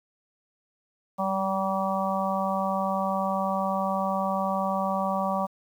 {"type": "harmonic tone with a mistuned harmonic", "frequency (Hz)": 192, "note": "G3", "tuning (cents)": -36, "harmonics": [1, 3, 4, 5, 6], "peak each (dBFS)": [-30, -30, -30, -32, -31], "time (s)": [1.18, 5.47], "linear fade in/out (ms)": 20, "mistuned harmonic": 1, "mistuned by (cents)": 19, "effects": ["9-bit"]}